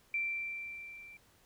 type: tone with level ramp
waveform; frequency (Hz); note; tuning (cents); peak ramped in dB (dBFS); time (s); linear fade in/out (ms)
sine; 2349; D7; 0; -30 to -50; 0.14-1.17; 2
effects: pink hiss -66 dBFS RMS until 1.45 s